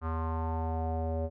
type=tone with low-pass filter sweep; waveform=square; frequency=81 Hz; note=E2; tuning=30 cents flat; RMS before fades=-32 dBFS; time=0.01-1.3 s; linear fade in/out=50 ms; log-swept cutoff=1200 to 580 Hz; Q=4.9; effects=none